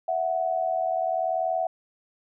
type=tone pair together; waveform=sine; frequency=659.3 / 740 Hz; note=E5 / F#5; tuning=0 / 0 cents; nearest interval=major second; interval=200 cents; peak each=-26 dBFS; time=0.08-1.67 s; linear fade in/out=5 ms; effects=none